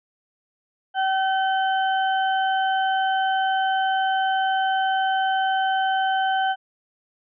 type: harmonic tone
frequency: 766 Hz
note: G5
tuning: 40 cents flat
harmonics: 1 / 2 / 4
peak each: -20 / -26 / -32 dBFS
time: 0.94-6.56 s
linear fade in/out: 50 ms
effects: none